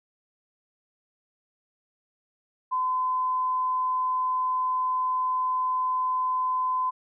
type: tone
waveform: sine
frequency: 1020 Hz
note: C6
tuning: 44 cents flat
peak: -23 dBFS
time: 2.71-6.91 s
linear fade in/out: 20 ms
effects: none